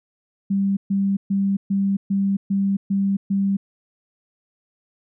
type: tone bursts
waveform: sine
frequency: 196.7 Hz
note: G3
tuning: 6 cents sharp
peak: -17 dBFS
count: 8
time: 0.5-3.57 s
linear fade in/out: 10 ms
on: 270 ms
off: 130 ms
effects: none